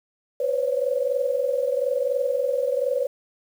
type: tone cluster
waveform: sine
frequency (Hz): 500 / 543 / 564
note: B4 / C#5 / C#5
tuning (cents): +21 / -36 / +30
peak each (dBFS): -24 / -26 / -26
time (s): 0.4-3.07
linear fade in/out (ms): 5
effects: 8-bit